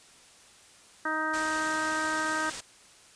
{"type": "harmonic tone", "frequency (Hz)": 312.9, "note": "D#4", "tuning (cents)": 10, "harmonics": [1, 2, 3, 4, 5, 6], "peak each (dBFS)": [-36, -38, -35, -33, -31, -38], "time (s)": [1.05, 2.5], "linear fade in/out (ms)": 5}
{"type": "low-pass noise", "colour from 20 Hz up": "white", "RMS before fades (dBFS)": -40, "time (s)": [1.33, 2.61], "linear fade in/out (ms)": 10, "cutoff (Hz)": 9200, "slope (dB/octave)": 48}
{"effects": ["white hiss -55 dBFS RMS until 3.15 s", "resampled to 22050 Hz"]}